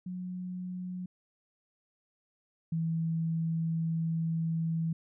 sine tone pair in turn, 181.6 / 163.57 Hz, F#3 / E3, -32 / -13 cents, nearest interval major second, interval 181 cents, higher first, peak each -35 / -28 dBFS, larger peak second, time 0.06-1.06 / 2.72-4.93 s, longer second, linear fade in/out 5 ms, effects none

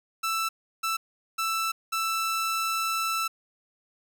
sawtooth tone bursts at uneven times, 1325 Hz, E6, 9 cents sharp, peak -22 dBFS, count 4, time 0.23-0.49 / 0.83-0.97 / 1.38-1.72 / 1.92-3.28 s, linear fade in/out 10 ms, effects none

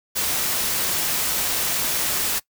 white noise, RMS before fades -23 dBFS, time 0.15-2.4 s, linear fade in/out 20 ms, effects noise-tail reverb RT60 0.1 s tail -21 dB re dry

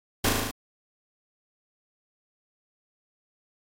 pink noise with echo, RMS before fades -23 dBFS, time 0.24-0.29 s, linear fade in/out 5 ms, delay 37 ms, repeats 6, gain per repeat -2 dB, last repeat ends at 0.512 s, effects AAC 48 kbps

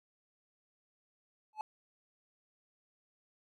triangle tone with exponential growth, 860 Hz, A5, 40 cents flat, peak -29 dBFS, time 1.53-1.61 s, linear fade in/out 1 ms, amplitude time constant 16 ms, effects none

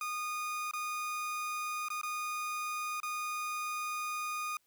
30% pulse tone with dropouts, 1229 Hz, D#6, 22 cents flat, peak -32 dBFS, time 0.01-4.57 s, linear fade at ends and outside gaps 2 ms, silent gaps 0.712-0.735 / 1.885-1.902 / 2.014-2.032 / 3.002-3.031 s, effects white hiss -74 dBFS RMS until 4.66 s

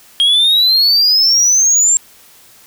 sine exponential sweep, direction up, 3232 to 7459 Hz, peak -5 dBFS, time 0.2-1.97 s, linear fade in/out 0 ms, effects tanh soft clip ceiling -7 dBFS + white hiss -44 dBFS RMS until 2.66 s

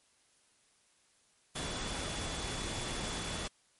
sine tone in noise, 3439 Hz, A7, 40 cents flat, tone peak -46 dBFS, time 1.55-3.48 s, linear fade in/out 10 ms, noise pink, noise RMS -38 dBFS, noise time 1.55-3.48 s, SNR -11 dB, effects white hiss -69 dBFS RMS until 3.79 s + MP3 48 kbps

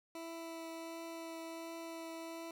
20% pulse tone with vibrato, 329.6 Hz, E4, in tune, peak -39 dBFS, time 0.15-2.51 s, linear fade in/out 2 ms, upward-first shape triangle, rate 1.4 Hz, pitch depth 11 cents each way, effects none

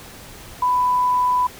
sine tone, 995 Hz, B5, 13 cents sharp, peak -15 dBFS, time 0.62-1.47 s, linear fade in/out 5 ms, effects pink hiss -40 dBFS RMS until 1.59 s

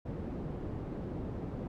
white low-pass noise, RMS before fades -39 dBFS, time 0.05-1.68 s, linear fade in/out 10 ms, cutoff 280 Hz, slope 12 dB/octave, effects none

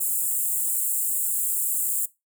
pink high-pass noise, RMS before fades -25 dBFS, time 0-2.06 s, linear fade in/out 10 ms, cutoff 7400 Hz, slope 96 dB/octave, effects noise-tail reverb RT60 0.2 s tail -18 dB re dry

